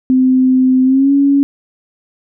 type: tone with pitch glide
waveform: sine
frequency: 258 to 279.7 Hz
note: C4 to C#4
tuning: -24 to +16 cents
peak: -7 dBFS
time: 0.1-1.43 s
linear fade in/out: 0 ms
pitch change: +140 cents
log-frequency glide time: 0.84-1.12 s
effects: none